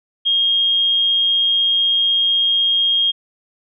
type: tone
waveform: sine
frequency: 3242 Hz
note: G#7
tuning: 42 cents flat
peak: -13 dBFS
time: 0.25-3.12 s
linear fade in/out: 20 ms
effects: none